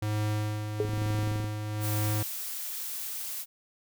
square tone with tremolo, 106.1 Hz, G#2, 38 cents sharp, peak -27 dBFS, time 0.02-2.23 s, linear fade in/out 5 ms, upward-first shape sine, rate 1.1 Hz, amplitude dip 50%
sine tone with exponential decay, 421.2 Hz, G#4, 24 cents sharp, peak -21 dBFS, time 0.8-0.94 s, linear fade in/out 1 ms, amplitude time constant 29 ms
click train, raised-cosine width 3 ms, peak -25 dBFS, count 15, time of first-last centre 0.85-1.443 s, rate 23.6 Hz
blue noise, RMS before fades -36 dBFS, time 1.8-3.46 s, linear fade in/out 50 ms
effects none

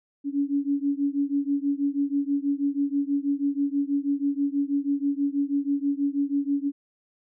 sine beating tone pair, 279.8 / 286 Hz, C#4 / D4, +16 / -46 cents, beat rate 6.2 Hz, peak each -25 / -26 dBFS, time 0.24-6.72 s, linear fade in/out 50 ms, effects none

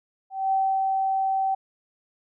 sine tone with ADSR envelope, 771 Hz, G5, 29 cents flat, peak -19 dBFS, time 0.3-1.55 s, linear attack 220 ms, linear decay 280 ms, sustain -2 dB, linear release 9 ms, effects none

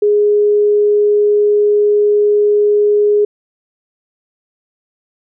sine tone, 415.3 Hz, G#4, in tune, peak -8 dBFS, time 0.02-3.25 s, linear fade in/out 5 ms, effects none

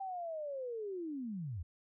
sine linear sweep, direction down, 787 to 73.42 Hz, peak -38 dBFS, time 0-1.63 s, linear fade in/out 10 ms, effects none

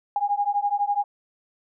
sine beating tone pair, 810 / 822 Hz, G#5 / G#5, -43 / -18 cents, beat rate 12 Hz, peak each -24 dBFS, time 0.16-1.04 s, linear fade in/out 2 ms, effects none

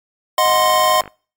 square chord, C diminished, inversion first, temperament equal with one note detuned, 622.3 / 730.6 / 1046.5 Hz, Eb5 / Gb5 / C6, 0 / -22 / 0 cents, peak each -18 / -19 / -15 dBFS, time 0.38-1.01 s, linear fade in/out 2 ms
click train, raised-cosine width 0.5 ms, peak -18 dBFS, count 32, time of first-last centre 0.46-1.078 s, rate 50.2 Hz
effects noise-tail reverb RT60 0.4 s tail -26 dB re dry + MP3 96 kbps

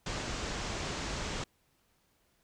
pink low-pass noise, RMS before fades -37 dBFS, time 0.06-1.44 s, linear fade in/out 5 ms, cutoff 7600 Hz, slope 48 dB/octave, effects pink hiss -72 dBFS RMS until 2.43 s

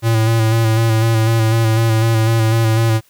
square tone with vibrato, 112.6 Hz, A2, 40 cents sharp, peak -12 dBFS, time 0.02-3.01 s, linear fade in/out 50 ms, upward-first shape square, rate 4 Hz, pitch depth 26 cents each way, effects white hiss -54 dBFS RMS until 3.09 s

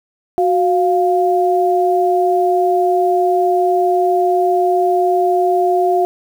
sine tone pair together, 367.6 / 700 Hz, F#4 / F5, -11 / +4 cents, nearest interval major seventh, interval 1115 cents, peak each -14 dBFS, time 0.38-6.05 s, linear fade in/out 0 ms, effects 7-bit

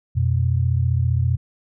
sine tone pair together, 88.4 / 123.54 Hz, F2 / B2, +22 / +1 cents, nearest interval tritone, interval 579 cents, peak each -19 dBFS, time 0.15-1.37 s, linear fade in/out 20 ms, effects none

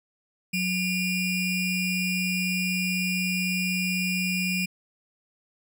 square ring-modulated tone, 1293 Hz, E6, 34 cents flat, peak -22 dBFS, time 0.53-4.66 s, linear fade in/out 10 ms, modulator 1110 Hz, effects none

